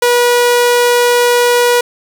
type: tone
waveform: sawtooth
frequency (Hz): 484.4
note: B4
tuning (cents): -34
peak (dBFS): -4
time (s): 0.02-1.81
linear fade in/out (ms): 5
effects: none